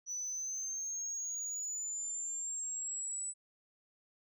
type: linear sweep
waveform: sine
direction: up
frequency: 5920 to 7950 Hz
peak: -35 dBFS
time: 0.06-3.34 s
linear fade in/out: 50 ms
effects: tanh soft clip ceiling -34 dBFS